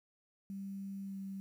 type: tone with pitch glide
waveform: sine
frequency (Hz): 196 to 194.31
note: G3 to G3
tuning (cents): 0 to -15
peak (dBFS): -40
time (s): 0.5-1.4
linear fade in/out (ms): 0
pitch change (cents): -15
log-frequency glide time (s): 1.06-1.17
effects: 11-bit